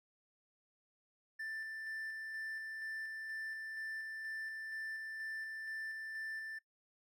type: tone with tremolo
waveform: triangle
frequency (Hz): 1772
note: A6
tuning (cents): +12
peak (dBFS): -39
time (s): 1.39-6.59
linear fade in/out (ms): 10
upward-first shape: square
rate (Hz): 2.1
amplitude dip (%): 25
effects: noise-tail reverb RT60 0.1 s tail -19 dB re dry